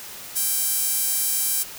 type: tone with high-pass filter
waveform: sawtooth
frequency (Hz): 784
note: G5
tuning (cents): 0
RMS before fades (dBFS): -23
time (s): 0.35-1.64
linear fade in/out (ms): 20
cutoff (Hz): 9800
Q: 0.92
effects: white hiss -38 dBFS RMS until 1.78 s